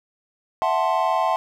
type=chord; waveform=triangle; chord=F# half-diminished seventh; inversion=third; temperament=equal; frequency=659.3 / 740 / 880 / 1046.5 Hz; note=E5 / F#5 / A5 / C6; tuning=0 / 0 / 0 / 0 cents; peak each=-22 dBFS; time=0.62-1.36 s; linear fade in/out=0 ms; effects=none